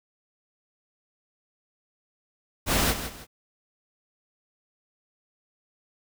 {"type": "noise with echo", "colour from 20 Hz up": "pink", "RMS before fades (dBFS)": -23, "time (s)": [2.66, 2.95], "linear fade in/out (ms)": 50, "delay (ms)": 160, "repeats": 2, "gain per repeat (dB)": -10, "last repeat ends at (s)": 3.27, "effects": []}